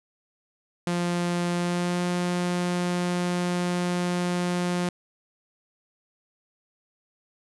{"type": "tone with pitch glide", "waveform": "sawtooth", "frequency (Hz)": [174.61, 177.25], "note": ["F3", "F3"], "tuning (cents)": [0, 26], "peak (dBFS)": -20, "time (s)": [0.87, 4.89], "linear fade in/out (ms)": 2, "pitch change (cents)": 26, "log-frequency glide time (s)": [1.53, 2.05], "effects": ["resampled to 24000 Hz", "10-bit"]}